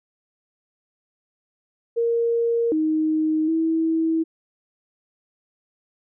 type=tone with pitch steps; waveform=sine; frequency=465.9 / 312.6 / 324 Hz; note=A#4 / D#4 / E4; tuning=-1 / +8 / -30 cents; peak=-18 dBFS; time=1.96-4.24 s; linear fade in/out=20 ms; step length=760 ms; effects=none